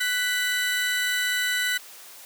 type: tone pair together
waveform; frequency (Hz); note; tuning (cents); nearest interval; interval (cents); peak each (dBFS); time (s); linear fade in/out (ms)
30% pulse; 1492.5 / 1975.5; F#6 / B6; +15 / 0; perfect fourth; 485; -23; 0-1.78; 10
effects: white hiss -45 dBFS RMS until 2.25 s + high-pass 400 Hz 12 dB/octave